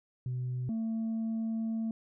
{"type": "tone pair in turn", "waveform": "sine", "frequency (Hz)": [125.8, 224.2], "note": ["B2", "A3"], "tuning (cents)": [32, 33], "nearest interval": "minor seventh", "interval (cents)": 1001, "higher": "second", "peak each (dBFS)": [-30, -28], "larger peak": "second", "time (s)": [[0.26, 0.69], [0.69, 1.91]], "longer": "second", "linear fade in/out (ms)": 2, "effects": ["tanh soft clip ceiling -29 dBFS"]}